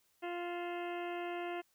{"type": "harmonic tone with a mistuned harmonic", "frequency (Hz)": 349.2, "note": "F4", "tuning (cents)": 0, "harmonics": [1, 2, 3, 4, 5, 6, 7, 8, 9], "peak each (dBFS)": [-40, -42, -50, -51, -52, -51, -53, -55, -59], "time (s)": [0.22, 1.62], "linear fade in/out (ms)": 20, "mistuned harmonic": 7, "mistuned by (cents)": 90, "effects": ["white hiss -74 dBFS RMS until 1.74 s"]}